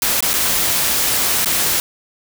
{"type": "noise with dropouts", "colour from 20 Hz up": "white", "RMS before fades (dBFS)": -17, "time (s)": [0.02, 1.8], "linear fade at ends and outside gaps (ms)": 1, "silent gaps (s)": [[0.206, 0.225], [0.333, 0.338], [1.447, 1.458]], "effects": []}